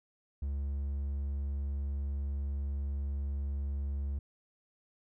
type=tone; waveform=triangle; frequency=70 Hz; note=C#2; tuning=18 cents sharp; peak=-30 dBFS; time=0.42-4.19 s; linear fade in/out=5 ms; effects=none